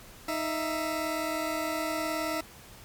20% pulse tone pair together, 313.1 / 665.4 Hz, D#4 / E5, +11 / +16 cents, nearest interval octave + minor second, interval 1305 cents, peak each -27 dBFS, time 0.28-2.41 s, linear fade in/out 5 ms, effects pink hiss -50 dBFS RMS until 2.84 s + MP3 96 kbps

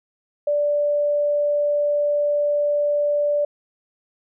sine tone, 585 Hz, D5, 7 cents flat, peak -17 dBFS, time 0.47-3.45 s, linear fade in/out 5 ms, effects none

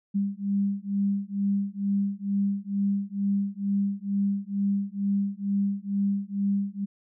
sine beating tone pair, 198.3 / 200.5 Hz, G3 / G3, +20 / +39 cents, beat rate 2.2 Hz, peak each -27 dBFS, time 0.14-6.86 s, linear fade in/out 20 ms, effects none

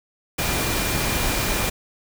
sine tone in noise, 2400 Hz, D7, 37 cents sharp, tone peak -33 dBFS, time 0.38-1.7 s, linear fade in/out 10 ms, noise pink, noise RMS -23 dBFS, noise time 0.38-1.7 s, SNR -13 dB, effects none

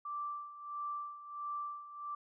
sine tone with tremolo, 1172 Hz, D6, 4 cents flat, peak -36 dBFS, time 0.05-2.15 s, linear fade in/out 5 ms, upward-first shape sine, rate 1.5 Hz, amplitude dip 75%, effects none

